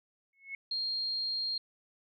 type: tone with exponential growth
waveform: sine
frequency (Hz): 2190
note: C#7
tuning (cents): -22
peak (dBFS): -34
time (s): 0.33-0.55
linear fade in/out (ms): 2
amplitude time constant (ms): 46
type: tone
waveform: sine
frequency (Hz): 4220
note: C8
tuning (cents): +14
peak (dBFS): -31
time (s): 0.71-1.58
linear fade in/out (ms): 5
effects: none